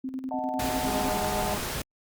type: tone with tremolo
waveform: sine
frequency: 261.6 Hz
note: C4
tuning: in tune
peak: -29 dBFS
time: 0.04-1.1 s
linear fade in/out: 5 ms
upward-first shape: square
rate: 10 Hz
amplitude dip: 60%
type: chord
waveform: sine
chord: D# diminished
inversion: none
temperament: equal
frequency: 622.3 / 740 / 880 Hz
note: D#5 / F#5 / A5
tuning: 0 / 0 / 0 cents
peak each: -34 / -32 / -34 dBFS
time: 0.31-1.54 s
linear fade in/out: 2 ms
type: noise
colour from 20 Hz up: pink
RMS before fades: -32 dBFS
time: 0.59-1.82 s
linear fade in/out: 5 ms
type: click train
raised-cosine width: 1 ms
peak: -22 dBFS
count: 146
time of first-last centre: 0.87-1.577 s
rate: 205 Hz
effects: Opus 48 kbps